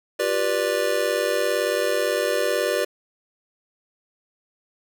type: chord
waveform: square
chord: G dominant seventh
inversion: third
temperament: just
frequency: 352.8 / 392 / 490 / 588 Hz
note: F4 / G4 / B4 / D5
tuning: +18 / 0 / -14 / +2 cents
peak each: -31 / -28 / -26 / -25 dBFS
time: 0.19-2.85 s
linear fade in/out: 10 ms
effects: none